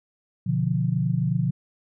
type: chord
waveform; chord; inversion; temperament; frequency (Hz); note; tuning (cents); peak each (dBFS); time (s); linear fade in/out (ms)
sine; B diminished; none; equal; 123.47 / 146.83 / 174.61; B2 / D3 / F3; 0 / 0 / 0; -25; 0.46-1.51; 10
effects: none